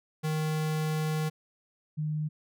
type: tone pair in turn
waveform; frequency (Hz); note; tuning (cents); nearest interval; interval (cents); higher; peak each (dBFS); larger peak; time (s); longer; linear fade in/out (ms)
square / sine; 155.56 / 152.89; D#3 / D#3; 0 / -30; unison; 30; first; -28; neither; 0.23-1.3 / 1.97-2.29; first; 20
effects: none